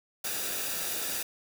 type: noise with comb filter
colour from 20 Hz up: white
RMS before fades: -33 dBFS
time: 0.24-1.23 s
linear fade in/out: 5 ms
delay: 0.94 ms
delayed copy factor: -0.5
effects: none